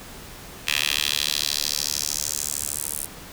10% pulse tone with high-pass filter sweep, 73.3 Hz, D2, 3 cents flat, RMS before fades -26 dBFS, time 0.67-3.06 s, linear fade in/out 5 ms, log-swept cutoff 2600 to 10000 Hz, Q 2.2, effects pink hiss -41 dBFS RMS until 3.32 s

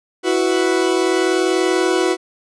40% pulse chord, E suspended second, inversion none, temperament equal, 329.6 / 370 / 493.9 Hz, E4 / F#4 / B4, 0 / 0 / 0 cents, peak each -19 / -16 / -22 dBFS, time 0.23-2.17 s, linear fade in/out 50 ms, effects resampled to 22050 Hz

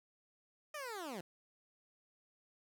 15% pulse linear sweep, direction down, 622.3 to 161 Hz, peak -36 dBFS, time 0.74-1.21 s, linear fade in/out 5 ms, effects none

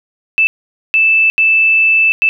sine tone bursts at uneven times, 2637 Hz, E7, in tune, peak -7 dBFS, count 4, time 0.38-0.47 / 0.94-1.3 / 1.38-2.12 / 2.22-2.29 s, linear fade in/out 0 ms, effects none

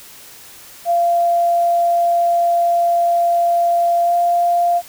sine tone with pitch glide, 689 to 695.4 Hz, F5 to F5, -24 to -8 cents, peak -12 dBFS, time 0.85-4.82 s, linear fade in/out 50 ms, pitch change +16 cents, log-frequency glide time 4.03-4.13 s, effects white hiss -40 dBFS RMS until 4.88 s

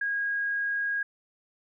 sine tone, 1638 Hz, G#6, 24 cents flat, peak -26 dBFS, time 0.01-1.03 s, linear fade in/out 5 ms, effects none

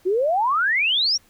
sine exponential sweep, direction up, 349.2 to 5840 Hz, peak -17 dBFS, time 0.05-1.18 s, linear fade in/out 20 ms, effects pink hiss -57 dBFS RMS until 1.29 s

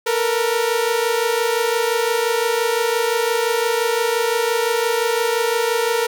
sawtooth tone pair together, 451.8 / 477.6 Hz, A4 / A#4, +46 / +42 cents, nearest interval minor second, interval 96 cents, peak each -16 dBFS, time 0.06-6.07 s, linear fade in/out 10 ms, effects none

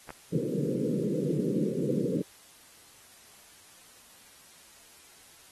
clicks, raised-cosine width 0.5 ms, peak -26 dBFS, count 2, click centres 0.092 / 0.105 s
pink band-pass noise, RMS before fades -29 dBFS, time 0.32-2.22 s, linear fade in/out 5 ms, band 130 to 520 Hz, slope 96 dB/octave
effects white hiss -55 dBFS RMS until 5.51 s + AAC 32 kbps

